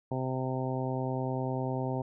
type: harmonic tone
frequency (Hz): 130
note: C3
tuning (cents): -11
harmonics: 1 / 2 / 3 / 4 / 5 / 6 / 7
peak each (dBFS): -33 / -36 / -38 / -39 / -40 / -41 / -41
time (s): 0.11-2.02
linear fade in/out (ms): 5
effects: none